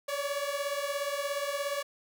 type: beating tone pair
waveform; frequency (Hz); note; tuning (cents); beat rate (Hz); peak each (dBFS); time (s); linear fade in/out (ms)
sawtooth; 560 / 577; C#5 / D5; +18 / -31; 17; -30; 0.08-1.83; 10
effects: none